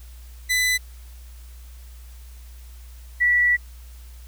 sawtooth / sine tone pair in turn, 2000 / 1952.1 Hz, B6 / B6, +21 / -21 cents, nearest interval unison, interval 42 cents, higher first, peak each -15 dBFS, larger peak neither, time 0.49-0.78 / 3.2-3.57 s, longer second, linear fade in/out 20 ms, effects added 60 Hz sine -39 dBFS peak until 4.27 s + white hiss -53 dBFS RMS until 4.27 s

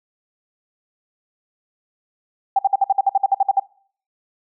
sine tone bursts, 784 Hz, G5, in tune, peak -11 dBFS, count 13, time 2.56-3.598 s, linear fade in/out 5 ms, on 30 ms, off 54 ms, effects noise-tail reverb RT60 0.5 s tail -22 dB re dry

